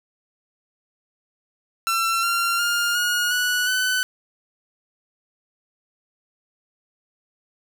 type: tone with pitch steps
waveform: sawtooth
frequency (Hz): 1349 / 1378.9 / 1409.5 / 1440.8 / 1472.8 / 1505.5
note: E6 / F6 / F6 / F#6 / F#6 / F#6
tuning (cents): +40 / -22 / +16 / -46 / -8 / +30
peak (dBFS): -16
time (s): 1.87-4.03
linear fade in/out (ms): 0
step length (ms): 360
effects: none